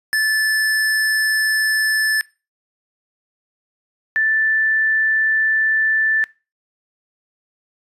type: tone pair in turn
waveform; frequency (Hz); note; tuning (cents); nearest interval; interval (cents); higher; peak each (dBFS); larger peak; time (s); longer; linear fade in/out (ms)
square / sine; 1747 / 1762.2; A6 / A6; -13 / +2; unison; 15; second; -16 / -14; second; 0.13-2.21 / 4.16-6.24; neither; 0
effects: noise-tail reverb RT60 0.3 s tail -22 dB re dry + resampled to 32000 Hz